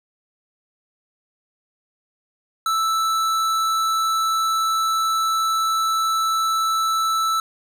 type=tone with tanh clipping; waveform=sine; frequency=1318.5 Hz; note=E6; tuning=in tune; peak=-20 dBFS; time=2.66-7.4 s; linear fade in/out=2 ms; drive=18 dB; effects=none